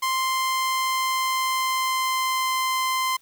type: tone with pitch glide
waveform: sawtooth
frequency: 1046.5 to 1038.7 Hz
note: C6 to C6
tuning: 0 to -13 cents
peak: -18 dBFS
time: 0.02-3.17 s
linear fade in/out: 10 ms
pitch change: -13 cents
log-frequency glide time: 0.16-2.56 s
effects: white hiss -60 dBFS RMS until 3.21 s